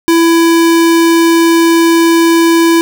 square tone, 332.9 Hz, E4, 17 cents sharp, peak -6 dBFS, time 0.08-2.81 s, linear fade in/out 0 ms, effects none

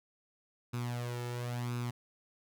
sawtooth tone with flanger, 121.2 Hz, B2, 32 cents flat, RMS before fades -37 dBFS, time 0.73-1.91 s, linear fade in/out 10 ms, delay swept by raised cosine 0.78 to 2.28 ms, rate 0.97 Hz, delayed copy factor +0.65, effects none

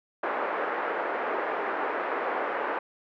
pink band-pass noise, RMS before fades -30 dBFS, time 0.23-2.79 s, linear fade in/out 5 ms, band 390 to 1800 Hz, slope 24 dB/octave, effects none

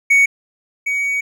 triangle tone pair in turn, 2231 / 2252 Hz, C#7 / C#7, +11 / +27 cents, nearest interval unison, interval 16 cents, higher second, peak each -7 / -15 dBFS, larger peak first, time 0.1-0.26 / 0.86-1.21 s, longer second, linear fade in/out 10 ms, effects none

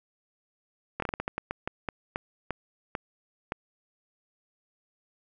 slowing click train, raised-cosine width 0.5 ms, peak -15 dBFS, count 15, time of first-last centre 1-3.521 s, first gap 23 ms, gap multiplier 1.28, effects none

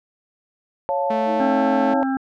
sine chord, Db augmented, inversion none, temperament equal, 554.4 / 698.5 / 880 Hz, Db5 / F5 / A5, 0 / 0 / 0 cents, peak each -22 / -26 / -23 dBFS, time 0.89-2.03 s, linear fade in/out 0 ms
sawtooth tone, 220 Hz, A3, in tune, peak -20 dBFS, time 1.1-1.94 s, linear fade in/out 5 ms
sine tone with vibrato, 311.1 Hz, D#4, in tune, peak -28 dBFS, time 1.25-2.05 s, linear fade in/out 50 ms, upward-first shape sine, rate 3.3 Hz, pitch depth 35 cents each way
harmonic tone, 266.6 Hz, C4, 33 cents sharp, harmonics 1 / 3 / 5 / 6, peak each -20 / -27 / -33 / -33 dBFS, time 1.4-2.17 s, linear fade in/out 2 ms
effects low-pass 3000 Hz 12 dB/octave

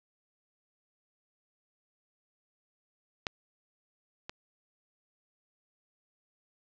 clicks, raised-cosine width 0.2 ms, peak -13 / -21 dBFS, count 2, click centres 3.268 / 4.295 s, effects low-pass 5000 Hz 12 dB/octave

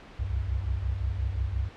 sine tone cluster, 63 / 68.7 / 95.6 Hz, B1 / C#2 / G2, +35 / -15 / -43 cents, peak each -31 dBFS, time 0.19-1.69 s, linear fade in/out 10 ms, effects pink hiss -48 dBFS RMS until 1.76 s + low-pass 3000 Hz 12 dB/octave

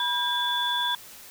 sine tone cluster, 973 / 1606 / 3450 Hz, B5 / G6 / A7, -26 / +41 / -35 cents, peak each -28 / -31 / -26 dBFS, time 0-0.95 s, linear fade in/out 2 ms, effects white hiss -46 dBFS RMS until 1.3 s

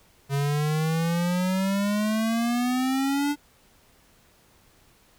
square exponential sweep, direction up, 138 to 293.7 Hz, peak -23 dBFS, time 0.29-3.36 s, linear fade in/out 50 ms, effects pink hiss -59 dBFS RMS until 5.18 s

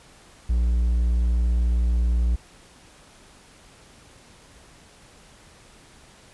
triangle tone, 59.1 Hz, A#1, 24 cents sharp, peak -16 dBFS, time 0.49-2.36 s, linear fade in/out 10 ms, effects pink hiss -51 dBFS RMS until 6.33 s + resampled to 24000 Hz

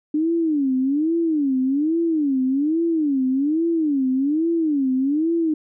sine tone with vibrato, 294.8 Hz, D4, 7 cents sharp, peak -17 dBFS, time 0.14-5.54 s, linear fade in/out 5 ms, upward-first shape sine, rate 1.2 Hz, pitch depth 230 cents each way, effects none

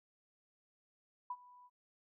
sine tone with ADSR envelope, 987.8 Hz, B5, in tune, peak -36 dBFS, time 1.3-1.7 s, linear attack 5 ms, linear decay 51 ms, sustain -21 dB, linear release 42 ms, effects none

